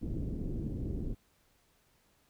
pink low-pass noise, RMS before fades -36 dBFS, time 0.01-1.15 s, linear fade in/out 20 ms, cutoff 360 Hz, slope 24 dB/octave, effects pink hiss -70 dBFS RMS until 2.29 s

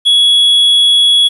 triangle tone, 3360 Hz, G#7, 19 cents sharp, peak -4 dBFS, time 0.05-1.29 s, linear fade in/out 20 ms, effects resampled to 32000 Hz + 7-bit

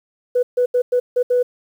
sine tone bursts at uneven times, 493.9 Hz, B4, in tune, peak -12 dBFS, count 6, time 0.35-0.43 / 0.57-0.66 / 0.74-0.82 / 0.92-1 / 1.16-1.23 / 1.3-1.43 s, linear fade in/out 10 ms, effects tanh soft clip ceiling -8 dBFS + 8-bit

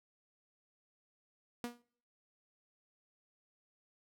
sawtooth tone with exponential decay, 240.1 Hz, B3, 49 cents flat, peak -31 dBFS, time 1.64-1.82 s, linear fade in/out 0 ms, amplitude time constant 38 ms, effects noise-tail reverb RT60 0.6 s tail -24 dB re dry

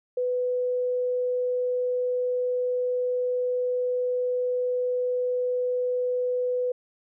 sine tone, 497.7 Hz, B4, 13 cents sharp, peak -23 dBFS, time 0.17-6.72 s, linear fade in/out 5 ms, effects none

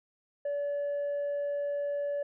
sine tone with tanh clipping, 574 Hz, D5, 40 cents flat, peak -30 dBFS, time 0.45-2.23 s, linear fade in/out 5 ms, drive 1 dB, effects none

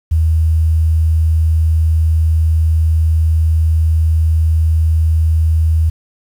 sine tone, 80 Hz, D#2, 49 cents sharp, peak -9 dBFS, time 0.11-5.9 s, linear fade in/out 10 ms, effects 7-bit

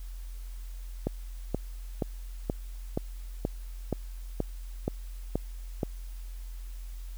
click train, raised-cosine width 2 ms, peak -14 dBFS, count 11, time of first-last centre 1.07-5.832 s, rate 2.1 Hz, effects added 43 Hz sine -37 dBFS peak until 7.17 s + white hiss -57 dBFS RMS until 7.17 s

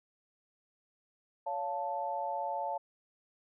sine chord, Db augmented, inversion none, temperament equal with one note detuned, 563.1 / 698.5 / 880 Hz, Db5 / F5 / A5, +27 / 0 / 0 cents, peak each -39 / -38 / -35 dBFS, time 1.46-2.78 s, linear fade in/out 10 ms, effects none

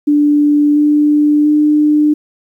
sine tone with pitch steps, 293.7 / 296.8 / 299.9 Hz, D4 / D4 / D4, 0 / +18 / +36 cents, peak -7 dBFS, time 0.07-2.14 s, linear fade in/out 10 ms, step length 690 ms, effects 8-bit

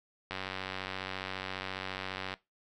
click train, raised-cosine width 0.3 ms, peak -20 dBFS, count 193, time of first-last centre 0.31-2.34 s, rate 94.6 Hz, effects noise-tail reverb RT60 0.2 s tail -19 dB re dry

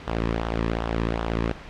sawtooth tone with flanger, 56.5 Hz, A1, 47 cents sharp, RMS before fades -26 dBFS, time 0.07-1.53 s, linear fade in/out 10 ms, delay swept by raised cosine 0.42 to 1.42 ms, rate 2.6 Hz, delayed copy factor -0.65, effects pink hiss -41 dBFS RMS until 1.69 s + low-pass 3000 Hz 12 dB/octave

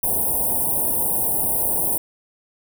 white band-stop noise, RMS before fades -21 dBFS, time 0.03-1.98 s, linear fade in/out 5 ms, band 960 to 8800 Hz, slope 96 dB/octave, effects none

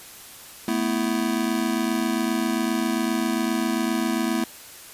square chord, A suspended second, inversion none, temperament just, 220 / 247.5 / 330 Hz, A3 / B3 / E4, 0 / +4 / +2 cents, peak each -27 dBFS, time 0.68-4.44 s, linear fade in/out 2 ms, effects white hiss -43 dBFS RMS until 4.93 s + resampled to 32000 Hz

